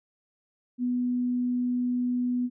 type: tone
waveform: sine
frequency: 246.9 Hz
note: B3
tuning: in tune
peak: -24 dBFS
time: 0.78-2.5 s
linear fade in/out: 50 ms
effects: none